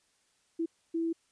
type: tone bursts at uneven times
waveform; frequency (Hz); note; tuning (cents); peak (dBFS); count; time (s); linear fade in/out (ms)
sine; 330.4; E4; +4; -28; 2; 0.59-0.66 / 0.94-1.13; 10
effects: white hiss -71 dBFS RMS until 1.31 s + resampled to 22050 Hz